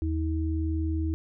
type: tone pair together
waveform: sine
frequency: 79.8 / 319.8 Hz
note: D#2 / D#4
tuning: +44 / +48 cents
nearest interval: 2 octaves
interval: 2404 cents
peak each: -26 / -31 dBFS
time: 0.02-1.14 s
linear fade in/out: 0 ms
effects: none